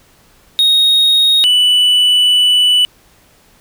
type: tone pair in turn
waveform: triangle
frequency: 3743 / 2971 Hz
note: A#7 / F#7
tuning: +6 / +6 cents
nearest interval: major third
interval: 400 cents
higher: first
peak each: -6 dBFS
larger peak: neither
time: 0.59-1.44 / 1.44-2.85 s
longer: second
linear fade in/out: 0 ms
effects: pink hiss -49 dBFS RMS until 3.6 s